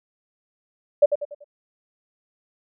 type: tone with echo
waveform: sine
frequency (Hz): 582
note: D5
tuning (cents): -16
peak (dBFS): -9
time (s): 1.02-1.06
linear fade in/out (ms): 10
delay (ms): 96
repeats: 4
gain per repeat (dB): -8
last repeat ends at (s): 1.444
effects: none